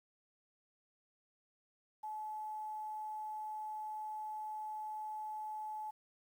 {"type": "tone with quantisation", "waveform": "sine", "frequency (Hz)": 859, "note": "A5", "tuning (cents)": -42, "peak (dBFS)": -40, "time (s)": [2.03, 5.91], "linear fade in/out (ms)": 10, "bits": 11, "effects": []}